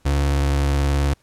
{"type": "tone with vibrato", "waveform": "35% pulse", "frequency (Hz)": 70.5, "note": "C#2", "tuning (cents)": 30, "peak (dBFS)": -15, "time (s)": [0.05, 1.14], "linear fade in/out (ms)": 10, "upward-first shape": "triangle", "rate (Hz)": 19, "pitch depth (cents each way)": 44, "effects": ["pink hiss -60 dBFS RMS until 1.22 s", "low-pass 11000 Hz 12 dB/octave"]}